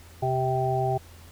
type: harmonic tone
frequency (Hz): 130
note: C3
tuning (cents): -11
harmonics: 1 / 3 / 5 / 6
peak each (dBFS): -27 / -29 / -30 / -27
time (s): 0.22-0.98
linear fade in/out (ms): 10
effects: added 84 Hz sine -48 dBFS peak until 1.31 s + pink hiss -52 dBFS RMS until 1.31 s